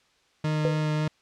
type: tone with vibrato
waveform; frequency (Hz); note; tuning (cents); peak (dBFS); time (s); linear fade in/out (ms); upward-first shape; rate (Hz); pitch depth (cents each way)
40% pulse; 153.3; D#3; -25; -23; 0.44-1.08; 5; sine; 3.6; 9
type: tone with exponential decay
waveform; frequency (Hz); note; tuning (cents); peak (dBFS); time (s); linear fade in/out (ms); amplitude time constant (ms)
sine; 493.9; B4; 0; -19; 0.65-0.84; 0; 40
effects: white hiss -64 dBFS RMS until 1.21 s + low-pass 5000 Hz 12 dB/octave